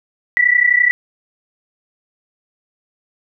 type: tone pair together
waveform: sine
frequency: 1943.8 / 1975.5 Hz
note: B6 / B6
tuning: -28 / 0 cents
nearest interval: unison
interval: 28 cents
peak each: -13 dBFS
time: 0.37-0.91 s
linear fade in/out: 0 ms
effects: none